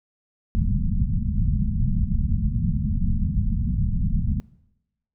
pink low-pass noise, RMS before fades -22 dBFS, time 0.55-4.4 s, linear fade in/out 0 ms, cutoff 230 Hz, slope 96 dB/octave, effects noise-tail reverb RT60 0.9 s tail -22 dB re dry

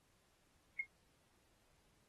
sine tone with exponential decay, 2146 Hz, C7, 43 cents sharp, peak -30 dBFS, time 0.79-0.87 s, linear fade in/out 5 ms, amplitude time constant 17 ms, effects pink hiss -75 dBFS RMS until 2.08 s + AAC 32 kbps

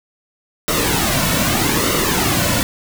pink noise with flanger, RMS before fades -17 dBFS, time 0.68-2.63 s, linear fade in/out 0 ms, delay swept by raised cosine 1.2 to 2.5 ms, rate 0.81 Hz, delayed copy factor -0.65, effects none

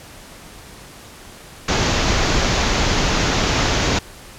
pink low-pass noise, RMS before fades -18 dBFS, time 1.68-3.99 s, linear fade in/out 5 ms, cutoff 7000 Hz, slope 96 dB/octave, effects pink hiss -40 dBFS RMS until 4.38 s + low-pass 12000 Hz 12 dB/octave

